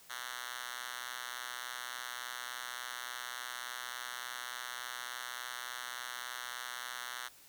5% pulse tone with high-pass filter, 123.47 Hz, B2, in tune, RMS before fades -43 dBFS, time 0.09-7.29 s, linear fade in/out 20 ms, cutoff 1700 Hz, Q 1.2, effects white hiss -59 dBFS RMS until 7.48 s

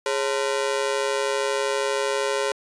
sawtooth ring-modulated tone, 481.3 Hz, B4, 45 cents flat, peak -15 dBFS, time 0.06-2.52 s, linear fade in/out 0 ms, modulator 66.3 Hz, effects resampled to 22050 Hz

